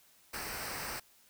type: noise with comb filter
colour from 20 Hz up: pink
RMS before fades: -40 dBFS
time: 0.33-1 s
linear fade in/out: 10 ms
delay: 0.29 ms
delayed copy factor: -0.65
effects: white hiss -64 dBFS RMS until 1.29 s